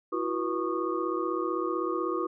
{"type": "tone cluster", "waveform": "sine", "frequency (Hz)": [332.1, 368, 484.3, 1105, 1222], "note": ["E4", "F#4", "B4", "C#6", "D#6"], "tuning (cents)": [13, -9, -34, -6, -32], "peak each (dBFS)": [-32, -32, -35, -35, -35], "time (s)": [0.12, 2.27], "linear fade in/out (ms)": 10, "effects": []}